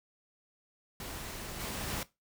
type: noise with level steps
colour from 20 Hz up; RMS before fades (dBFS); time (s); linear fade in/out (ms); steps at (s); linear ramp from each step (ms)
pink; -42 / -38 / -36; 1-2.03; 2; 1.59 / 1.87; 20
effects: noise-tail reverb RT60 0.2 s tail -17 dB re dry